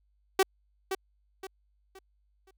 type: tone with echo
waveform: sawtooth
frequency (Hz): 382.7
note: G4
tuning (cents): -42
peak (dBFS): -16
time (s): 0.39-0.43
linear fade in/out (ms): 5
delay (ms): 520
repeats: 4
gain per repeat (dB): -9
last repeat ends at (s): 2.51
effects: added 50 Hz sine -67 dBFS peak until 2.57 s